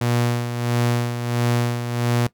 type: tone with tremolo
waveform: sawtooth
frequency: 120 Hz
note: B2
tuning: 49 cents flat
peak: -13 dBFS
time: 0.01-2.27 s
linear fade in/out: 5 ms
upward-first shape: sine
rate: 1.5 Hz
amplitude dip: 60%
effects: noise-tail reverb RT60 0.1 s tail -18 dB re dry